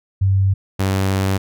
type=tone pair in turn; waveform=sine / sawtooth; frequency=96.7 / 96.29 Hz; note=G2 / G2; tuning=-23 / -30 cents; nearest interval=unison; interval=7 cents; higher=first; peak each=-12 dBFS; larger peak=neither; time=0.21-0.54 / 0.79-1.38 s; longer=second; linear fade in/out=10 ms; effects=none